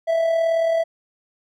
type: tone with amplitude modulation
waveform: triangle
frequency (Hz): 659.3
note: E5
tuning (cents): 0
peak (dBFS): -13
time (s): 0.07-0.84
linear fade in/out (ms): 20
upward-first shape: sine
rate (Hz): 38.5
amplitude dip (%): 40
effects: none